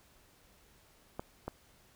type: clicks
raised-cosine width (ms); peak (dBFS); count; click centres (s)
1; -23; 2; 1.195 / 1.48
effects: pink hiss -64 dBFS RMS until 1.95 s